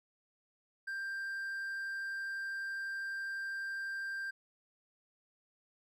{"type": "tone", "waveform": "triangle", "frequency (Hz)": 1583, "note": "G6", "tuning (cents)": 17, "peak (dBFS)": -35, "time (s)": [0.87, 4.31], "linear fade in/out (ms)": 10, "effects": []}